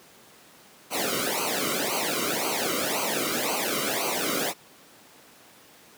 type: noise with flanger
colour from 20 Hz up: pink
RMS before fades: -27 dBFS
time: 0.9-4.54 s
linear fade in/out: 50 ms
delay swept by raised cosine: 0.56 to 1.19 ms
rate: 1.9 Hz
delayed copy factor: -1
effects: pink hiss -52 dBFS RMS until 5.97 s + high-pass 200 Hz 12 dB/octave